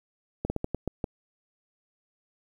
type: slowing click train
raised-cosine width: 2 ms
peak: -15 dBFS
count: 7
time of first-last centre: 0.45-1.042 s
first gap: 50 ms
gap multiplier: 1.27
effects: 9-bit